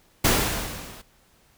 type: noise with level ramp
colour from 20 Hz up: pink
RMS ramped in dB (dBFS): -17 to -45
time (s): 0.24-1.02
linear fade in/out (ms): 10
effects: pink hiss -60 dBFS RMS until 1.57 s